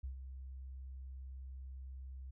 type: tone with ADSR envelope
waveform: sine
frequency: 65.6 Hz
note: C2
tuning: 5 cents sharp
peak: -38 dBFS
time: 0.03-2.31 s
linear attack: 11 ms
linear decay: 110 ms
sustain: -7 dB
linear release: 9 ms
effects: none